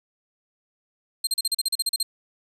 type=tone bursts; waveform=25% pulse; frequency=4186 Hz; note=C8; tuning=in tune; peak=-16 dBFS; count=12; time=1.24-2.03 s; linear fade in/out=5 ms; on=31 ms; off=38 ms; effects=none